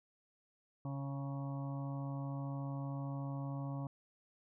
harmonic tone with a mistuned harmonic, 138.59 Hz, C#3, in tune, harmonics 1 / 2 / 4 / 5 / 6 / 7 / 8, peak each -39 / -45 / -52 / -54 / -57 / -55 / -55 dBFS, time 0.85-3.87 s, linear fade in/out 2 ms, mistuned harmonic 7, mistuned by -27 cents, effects none

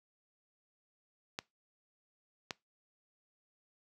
clicks, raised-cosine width 0.2 ms, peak -19 dBFS, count 2, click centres 1.389 / 2.508 s, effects noise-tail reverb RT60 0.2 s tail -22 dB re dry + high-pass 100 Hz 12 dB/octave

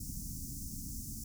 pink band-stop noise, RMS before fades -42 dBFS, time 0-1.24 s, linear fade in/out 5 ms, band 280 to 5500 Hz, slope 48 dB/octave, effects none

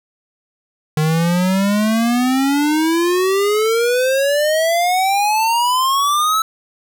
square exponential sweep, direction up, 151.9 to 1318.5 Hz, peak -14 dBFS, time 0.97-6.42 s, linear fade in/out 2 ms, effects none

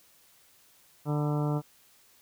harmonic tone with a mistuned harmonic, 148.4 Hz, D3, 18 cents sharp, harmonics 1 / 2 / 3 / 4 / 5 / 6 / 7 / 8 / 9, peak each -27 / -33 / -37 / -39 / -41 / -43 / -44 / -45 / -46 dBFS, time 1.05-1.62 s, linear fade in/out 50 ms, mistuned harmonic 7, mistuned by -77 cents, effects white hiss -61 dBFS RMS until 2.21 s

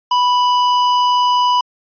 triangle tone with hard clipping, 987.8 Hz, B5, in tune, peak -13 dBFS, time 0.11-1.61 s, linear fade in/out 5 ms, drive 18 dB, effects resampled to 11025 Hz

